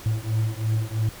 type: beating tone pair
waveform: triangle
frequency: 108.7 / 111.7 Hz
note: A2 / A2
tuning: -21 / +27 cents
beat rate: 3 Hz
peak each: -23 dBFS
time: 0.06-1.09 s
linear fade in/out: 0 ms
effects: pink hiss -42 dBFS RMS until 1.2 s